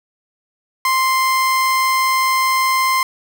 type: tone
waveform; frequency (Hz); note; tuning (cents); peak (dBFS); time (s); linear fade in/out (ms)
30% pulse; 1046.5; C6; 0; -11; 0.85-3.03; 2
effects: none